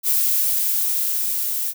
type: noise with level ramp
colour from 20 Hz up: violet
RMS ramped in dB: -18 to -24 dBFS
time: 0.03-1.74 s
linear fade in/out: 50 ms
effects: none